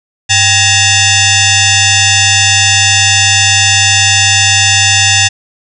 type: tone with frequency modulation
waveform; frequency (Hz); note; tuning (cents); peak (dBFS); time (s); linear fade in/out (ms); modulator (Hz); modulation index
sine; 1677; G#6; +16; -5; 0.29-5.29; 20; 888; 6.3
effects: none